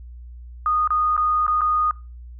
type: tone with dropouts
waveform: sine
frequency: 1234 Hz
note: D#6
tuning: 15 cents flat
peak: -17 dBFS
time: 0.66-1.91 s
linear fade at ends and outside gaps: 1 ms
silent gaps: 0.875-0.905 / 1.166-1.177 / 1.466-1.479 / 1.609-1.616 s
effects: noise-tail reverb RT60 0.3 s tail -22 dB re dry + added 60 Hz sine -36 dBFS peak until 2.39 s